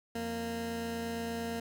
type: tone pair together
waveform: 20% pulse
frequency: 86.5 / 230.9 Hz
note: F2 / A#3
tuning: -16 / -16 cents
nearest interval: octave + perfect fourth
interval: 1700 cents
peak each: -40 / -30 dBFS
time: 0.15-1.6 s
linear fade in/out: 5 ms
effects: none